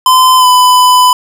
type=tone with pitch glide; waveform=square; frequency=1024 to 1001.8 Hz; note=C6 to B5; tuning=-38 to +24 cents; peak=-4 dBFS; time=0.06-1.13 s; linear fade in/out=2 ms; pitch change=-38 cents; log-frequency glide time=0.38-0.46 s; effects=none